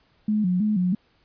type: tone with vibrato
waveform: sine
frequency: 196 Hz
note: G3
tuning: in tune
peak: -19 dBFS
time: 0.28-0.95 s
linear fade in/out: 5 ms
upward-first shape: square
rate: 3.1 Hz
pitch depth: 140 cents each way
effects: pink hiss -63 dBFS RMS until 1.24 s + resampled to 11025 Hz

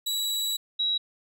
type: tone pair in turn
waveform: sawtooth / sine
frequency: 3906 / 3870 Hz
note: B7 / B7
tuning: -20 / -36 cents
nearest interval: unison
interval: 16 cents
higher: first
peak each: -23 dBFS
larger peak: neither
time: 0.06-0.57 / 0.79-0.98 s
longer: first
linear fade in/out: 10 ms
effects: none

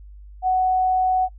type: tone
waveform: sine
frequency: 744 Hz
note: F#5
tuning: 9 cents sharp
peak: -16 dBFS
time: 0.42-1.29 s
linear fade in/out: 50 ms
effects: noise-tail reverb RT60 0.1 s tail -23 dB re dry + added 50 Hz sine -39 dBFS peak until 1.38 s

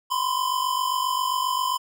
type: tone pair together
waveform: square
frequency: 999 / 1046.5 Hz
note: B5 / C6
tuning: +20 / 0 cents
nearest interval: minor second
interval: 80 cents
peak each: -26 dBFS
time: 0.1-1.78 s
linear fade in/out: 20 ms
effects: none

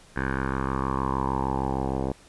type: tone with low-pass filter sweep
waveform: 10% pulse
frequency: 66.5 Hz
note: C2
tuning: 29 cents sharp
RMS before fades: -27 dBFS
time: 0.16-2.12 s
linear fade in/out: 5 ms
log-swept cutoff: 1600 to 660 Hz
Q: 5.1
effects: pink hiss -53 dBFS RMS until 2.28 s + resampled to 24000 Hz

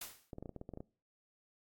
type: noise with exponential decay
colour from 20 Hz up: white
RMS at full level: -41 dBFS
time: 0.01-0.31 s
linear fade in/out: 5 ms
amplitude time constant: 64 ms
type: clicks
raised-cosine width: 2 ms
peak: -32 dBFS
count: 11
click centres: 0.332 / 0.384 / 0.426 / 0.458 / 0.493 / 0.563 / 0.614 / 0.691 / 0.737 / 0.774 / 0.805 s
effects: noise-tail reverb RT60 0.4 s tail -22 dB re dry + AAC 64 kbps

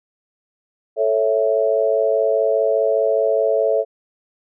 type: chord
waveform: sine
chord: A major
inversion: none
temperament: equal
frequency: 440 / 554.4 / 659.3 Hz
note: A4 / C#5 / E5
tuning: 0 / 0 / 0 cents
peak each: -19 dBFS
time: 0.96-3.85 s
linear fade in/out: 50 ms
effects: none

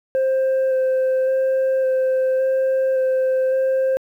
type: tone with vibrato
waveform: sine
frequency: 524 Hz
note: C5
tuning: 2 cents sharp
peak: -13 dBFS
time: 0.15-3.97 s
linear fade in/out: 0 ms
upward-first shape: square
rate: 0.89 Hz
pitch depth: 10 cents each way
effects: tanh soft clip ceiling -15 dBFS + 9-bit

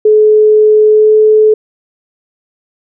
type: tone with pitch glide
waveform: sine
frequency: 427.9 to 430.9 Hz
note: A4 to A4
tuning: -48 to -36 cents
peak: -3 dBFS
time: 0.05-1.54 s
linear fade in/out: 5 ms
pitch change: +12 cents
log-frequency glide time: 0.89-1.16 s
effects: none

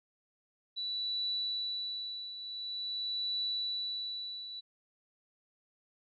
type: tone with tremolo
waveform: sine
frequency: 3951 Hz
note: B7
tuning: in tune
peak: -31 dBFS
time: 0.76-4.61 s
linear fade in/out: 20 ms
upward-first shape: triangle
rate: 0.47 Hz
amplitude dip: 70%
effects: none

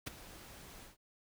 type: noise with ADSR envelope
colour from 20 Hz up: pink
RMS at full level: -38 dBFS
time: 0.06-0.97 s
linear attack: 13 ms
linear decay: 15 ms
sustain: -15 dB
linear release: 130 ms
effects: none

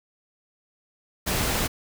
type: noise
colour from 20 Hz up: pink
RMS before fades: -25 dBFS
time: 1.26-1.68 s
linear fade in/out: 20 ms
effects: none

